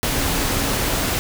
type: tone in noise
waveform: sine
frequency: 277.2 Hz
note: C#4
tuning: in tune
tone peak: -30 dBFS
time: 0.14-0.72 s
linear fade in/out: 0 ms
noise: pink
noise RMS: -21 dBFS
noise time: 0.03-1.19 s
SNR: -12 dB
effects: none